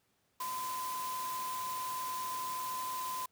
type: tone in noise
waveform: sine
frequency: 1020 Hz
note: C6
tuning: 44 cents flat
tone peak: -36 dBFS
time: 0.4-3.26 s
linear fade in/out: 5 ms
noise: white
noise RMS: -44 dBFS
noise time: 0.4-3.26 s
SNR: +5 dB
effects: pink hiss -75 dBFS RMS until 3.31 s + high-pass 80 Hz 12 dB/octave

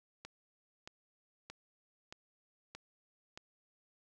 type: click train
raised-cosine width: 0.2 ms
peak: -29 dBFS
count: 6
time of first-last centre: 0.25-3.375 s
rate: 1.6 Hz
effects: none

